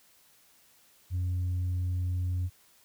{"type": "tone", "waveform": "sine", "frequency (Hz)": 90, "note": "F#2", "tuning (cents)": -47, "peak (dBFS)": -25, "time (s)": [1.1, 2.5], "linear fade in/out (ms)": 50, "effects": ["tanh soft clip ceiling -26 dBFS", "white hiss -62 dBFS RMS until 2.84 s"]}